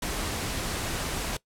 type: noise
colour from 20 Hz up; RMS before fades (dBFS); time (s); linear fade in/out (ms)
pink; -31; 0.02-1.37; 5
effects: noise-tail reverb RT60 0.1 s tail -20 dB re dry + low-pass 12000 Hz 12 dB/octave